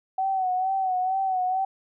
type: tone with vibrato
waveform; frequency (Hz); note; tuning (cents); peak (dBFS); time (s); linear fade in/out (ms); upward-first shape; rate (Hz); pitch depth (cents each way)
sine; 753; F#5; +30; -22; 0.18-1.65; 5; sine; 2.2; 50
effects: none